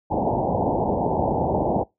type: low-pass noise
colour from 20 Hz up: white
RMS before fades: -22 dBFS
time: 0.1-1.84 s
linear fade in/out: 20 ms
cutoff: 910 Hz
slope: 96 dB/octave
effects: noise-tail reverb RT60 0.2 s tail -24 dB re dry + high-pass 60 Hz 12 dB/octave